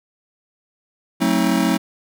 square chord, F# diminished seventh, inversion none, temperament just, 185 / 222 / 266.4 / 319.7 Hz, F#3 / A3 / C4 / Eb4, 0 / +16 / +31 / +47 cents, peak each -22 dBFS, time 1.2-1.78 s, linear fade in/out 20 ms, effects none

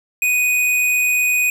square tone, 2487 Hz, D#7, 1 cent flat, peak -15 dBFS, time 0.22-1.5 s, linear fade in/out 2 ms, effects none

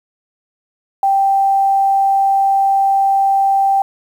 sine tone, 784 Hz, G5, in tune, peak -10 dBFS, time 1.03-3.82 s, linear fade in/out 2 ms, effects 7-bit

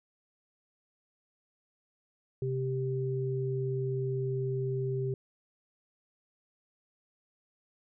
sine tone pair together, 130.81 / 392 Hz, C3 / G4, 0 / 0 cents, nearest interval octave + perfect fifth, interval 1900 cents, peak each -31 / -33 dBFS, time 2.42-5.14 s, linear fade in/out 2 ms, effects none

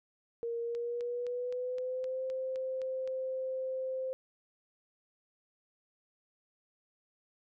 sine tone with pitch glide, 467.1 to 521.3 Hz, A#4 to C5, +3 to -6 cents, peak -33 dBFS, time 0.43-4.13 s, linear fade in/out 0 ms, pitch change +191 cents, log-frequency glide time 0.61-2.23 s
click train, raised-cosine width 0.2 ms, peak -34 dBFS, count 10, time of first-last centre 0.75-3.076 s, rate 3.87 Hz
effects none

